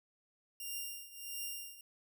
5% pulse tone with tremolo, 2794 Hz, F7, in tune, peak -29 dBFS, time 0.6-1.81 s, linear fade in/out 2 ms, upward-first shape triangle, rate 1.5 Hz, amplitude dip 85%, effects none

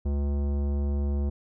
sine tone with tanh clipping, 71.1 Hz, C#2, 45 cents sharp, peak -26 dBFS, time 0.05-1.3 s, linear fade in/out 10 ms, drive 16 dB, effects none

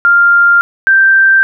sine tone pair in turn, 1396.9 / 1568 Hz, F6 / G6, 0 / 0 cents, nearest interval major second, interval 200 cents, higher second, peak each -4 dBFS, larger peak neither, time 0.05-0.61 / 0.87-1.43 s, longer neither, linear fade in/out 0 ms, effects none

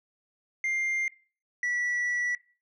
sine tone pair in turn, 2100 / 1950.8 Hz, C7 / B6, +6 / -22 cents, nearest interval minor second, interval 128 cents, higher first, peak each -23 / -23 dBFS, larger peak neither, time 0.64-1.08 / 1.63-2.35 s, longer second, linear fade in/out 2 ms, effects noise-tail reverb RT60 0.4 s tail -22 dB re dry + tanh soft clip ceiling -25 dBFS

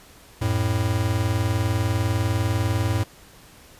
square tone pair together, 90 / 110 Hz, F#2 / A2, -47 / 0 cents, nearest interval minor third, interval 347 cents, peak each -25 / -23 dBFS, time 0.41-3.04 s, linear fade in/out 10 ms, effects pink hiss -49 dBFS RMS until 3.79 s + resampled to 32000 Hz

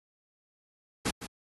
pink noise with echo, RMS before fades -28 dBFS, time 1.05-1.11 s, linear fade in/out 10 ms, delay 160 ms, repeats 1, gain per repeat -12 dB, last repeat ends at 1.27 s, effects high-pass 80 Hz 12 dB/octave + AAC 32 kbps

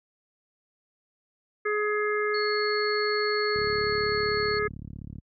harmonic tone, 420 Hz, G#4, 19 cents sharp, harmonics 1 / 3 / 4 / 5, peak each -26 / -31 / -32 / -33 dBFS, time 1.65-4.68 s, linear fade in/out 10 ms
sine tone, 4372 Hz, C#8, 25 cents flat, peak -32 dBFS, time 2.34-4.59 s, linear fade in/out 5 ms
click train, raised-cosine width 5 ms, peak -26 dBFS, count 59, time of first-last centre 3.56-5.185 s, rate 35.7 Hz
effects high-pass 60 Hz 12 dB/octave

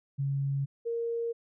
sine tone pair in turn, 138.59 / 465.2 Hz, C#3 / A#4, 0 / -4 cents, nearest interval octave + major sixth, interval 2096 cents, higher second, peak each -27 / -29 dBFS, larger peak first, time 0.18-0.66 / 0.85-1.33 s, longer neither, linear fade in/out 20 ms, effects none

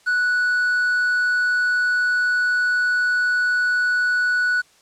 triangle tone with quantisation, 1476 Hz, F#6, 5 cents flat, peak -15 dBFS, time 0.06-4.62 s, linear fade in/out 20 ms, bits 7, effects white hiss -55 dBFS RMS until 4.81 s + low-pass 8000 Hz 12 dB/octave

